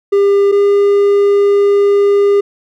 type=tone pair in turn; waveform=triangle; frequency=400.4 / 403.7 Hz; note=G4 / G#4; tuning=+37 / -49 cents; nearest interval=unison; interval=14 cents; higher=second; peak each=-5 dBFS; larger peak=neither; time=0.12-0.52 / 0.52-2.41 s; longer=second; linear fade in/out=10 ms; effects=none